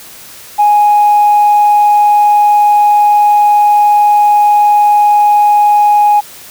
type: tone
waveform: sine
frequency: 830.6 Hz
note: G#5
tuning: in tune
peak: -3 dBFS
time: 0.58-6.21 s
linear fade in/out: 20 ms
effects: tanh soft clip ceiling -1 dBFS + white hiss -33 dBFS RMS until 6.5 s